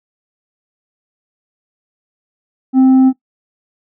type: tone with tanh clipping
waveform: sine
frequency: 261.6 Hz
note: C4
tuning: in tune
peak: -6 dBFS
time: 2.73-3.13 s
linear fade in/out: 50 ms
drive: 4 dB
effects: noise-tail reverb RT60 0.1 s tail -17 dB re dry